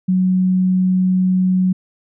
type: tone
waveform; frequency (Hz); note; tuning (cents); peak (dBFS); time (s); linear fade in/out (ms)
sine; 185; F#3; 0; -12; 0.08-1.73; 10
effects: none